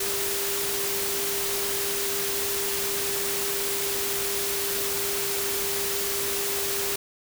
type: tone in noise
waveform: sine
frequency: 399.1 Hz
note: G4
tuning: 31 cents sharp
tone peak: -32 dBFS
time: 0-6.96 s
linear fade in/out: 5 ms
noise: white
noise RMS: -28 dBFS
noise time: 0-6.96 s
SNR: -7 dB
effects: none